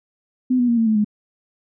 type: tone with pitch steps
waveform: sine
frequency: 253.8 / 244.3 / 235.2 / 226.4 / 217.9 / 209.8 Hz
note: B3 / B3 / A#3 / A3 / A3 / G#3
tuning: +47 / -19 / +16 / +50 / -17 / +18 cents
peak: -14 dBFS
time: 0.5-1.046 s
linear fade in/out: 10 ms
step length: 91 ms
effects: none